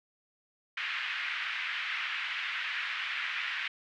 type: band-pass noise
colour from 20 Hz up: pink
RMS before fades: -35 dBFS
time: 0.77-3.68 s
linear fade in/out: 5 ms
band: 1600 to 2900 Hz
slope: 24 dB/octave
effects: none